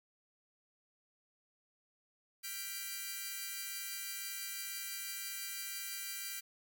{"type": "chord", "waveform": "5% pulse", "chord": "G dominant seventh", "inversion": "third", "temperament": "equal", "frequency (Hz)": [1396.9, 1568, 1975.5, 2349], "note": ["F6", "G6", "B6", "D7"], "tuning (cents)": [0, 0, 0, 0], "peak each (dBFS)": [-39, -36, -36, -34], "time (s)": [2.43, 6.41], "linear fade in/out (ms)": 20, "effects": []}